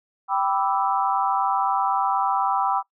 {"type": "chord", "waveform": "sine", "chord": "E minor seventh", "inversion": "first", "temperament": "equal", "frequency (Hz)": [784, 987.8, 1174.7, 1318.5], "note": ["G5", "B5", "D6", "E6"], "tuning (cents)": [0, 0, 0, 0], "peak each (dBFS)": [-23, -25, -27, -27], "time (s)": [0.28, 2.83], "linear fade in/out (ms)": 50, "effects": ["noise-tail reverb RT60 0.1 s tail -19 dB re dry"]}